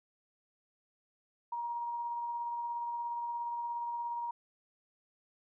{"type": "tone with tremolo", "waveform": "sine", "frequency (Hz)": 946, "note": "A#5", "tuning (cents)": 25, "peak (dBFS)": -33, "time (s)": [1.52, 4.31], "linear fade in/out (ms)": 5, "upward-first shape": "triangle", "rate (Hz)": 17, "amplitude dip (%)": 30, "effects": []}